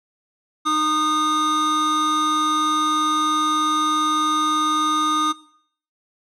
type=tone pair together; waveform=square; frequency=307.2 / 1229 Hz; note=D#4 / D#6; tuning=-22 / -22 cents; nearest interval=2 octaves; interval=2400 cents; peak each=-26 / -19 dBFS; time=0.65-5.33 s; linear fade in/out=20 ms; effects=noise-tail reverb RT60 0.6 s tail -18 dB re dry + low-pass 7000 Hz 12 dB/octave